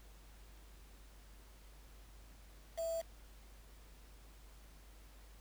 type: tone with quantisation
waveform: sine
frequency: 659.3 Hz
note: E5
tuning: in tune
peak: -36 dBFS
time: 2.77-3.02 s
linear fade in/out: 20 ms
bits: 8
effects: added 50 Hz sine -56 dBFS peak until 5.4 s + pink hiss -64 dBFS RMS until 5.4 s